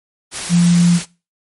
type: tone in noise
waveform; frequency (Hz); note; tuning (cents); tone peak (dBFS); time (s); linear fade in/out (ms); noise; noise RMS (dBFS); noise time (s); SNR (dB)
sine; 173.6; F3; -10; -8; 0.49-1; 50; white; -24; 0.31-1.06; +13
effects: noise-tail reverb RT60 0.3 s tail -21 dB re dry + MP3 48 kbps